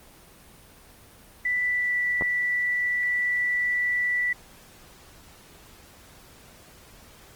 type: tone with pitch glide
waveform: sine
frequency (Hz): 1979 to 1964.2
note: B6 to B6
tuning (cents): +3 to -10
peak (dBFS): -22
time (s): 1.45-4.33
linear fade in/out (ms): 5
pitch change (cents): -13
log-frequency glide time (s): 1.63-1.99
type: clicks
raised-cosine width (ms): 1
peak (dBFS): -16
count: 2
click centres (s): 2.211 / 2.222
effects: pink hiss -51 dBFS RMS until 7.35 s + Opus 24 kbps